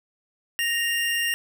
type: tone pair together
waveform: square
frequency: 1864.7 / 2794 Hz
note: A#6 / F7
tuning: 0 / 0 cents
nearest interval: perfect fifth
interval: 700 cents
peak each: -26 dBFS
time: 0.59-1.34 s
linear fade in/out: 0 ms
effects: none